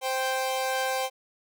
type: tone pair together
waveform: sawtooth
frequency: 523.3 / 784 Hz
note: C5 / G5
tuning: 0 / 0 cents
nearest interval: perfect fifth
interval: 700 cents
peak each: -25 dBFS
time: 0.01-1.1 s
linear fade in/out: 50 ms
effects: none